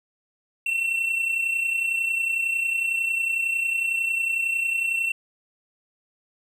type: tone pair together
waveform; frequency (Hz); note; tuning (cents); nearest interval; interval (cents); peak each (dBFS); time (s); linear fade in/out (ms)
triangle; 2677 / 2708; E7 / E7; +26 / +46; unison; 20; -29 / -21; 0.66-5.12; 5
effects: none